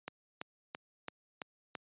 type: click train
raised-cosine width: 0.3 ms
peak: -23 dBFS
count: 6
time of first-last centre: 0.08-1.752 s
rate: 2.99 Hz
effects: high-pass 150 Hz 12 dB/octave + resampled to 8000 Hz